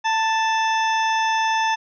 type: harmonic tone with a mistuned harmonic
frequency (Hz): 880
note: A5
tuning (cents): 0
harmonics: 1 / 2 / 3 / 4 / 6 / 7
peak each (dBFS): -19 / -25 / -29 / -31 / -35 / -36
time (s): 0.04-1.76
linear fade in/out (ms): 20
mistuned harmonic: 1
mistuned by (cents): +22
effects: none